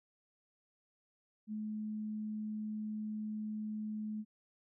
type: tone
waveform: sine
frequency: 214.1 Hz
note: A3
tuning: 47 cents flat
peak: -37 dBFS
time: 1.47-4.25 s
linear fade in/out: 50 ms
effects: none